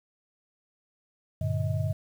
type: tone cluster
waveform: sine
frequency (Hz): 97.2 / 117.4 / 147.6 / 633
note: G2 / A#2 / D3 / D#5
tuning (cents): -14 / +13 / +9 / +30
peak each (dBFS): -29 / -30 / -31 / -38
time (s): 1.41-1.93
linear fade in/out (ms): 5
effects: 9-bit